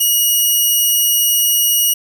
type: tone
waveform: 5% pulse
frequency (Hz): 2898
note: F#7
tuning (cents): -37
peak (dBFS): -3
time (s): 0-1.94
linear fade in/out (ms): 10
effects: none